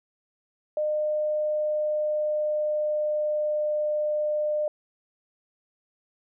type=tone with pitch glide; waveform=sine; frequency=607 to 602.5 Hz; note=D#5 to D5; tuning=-43 to +44 cents; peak=-23 dBFS; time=0.77-4.68 s; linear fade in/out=2 ms; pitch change=-13 cents; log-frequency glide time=1.36-3.81 s; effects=none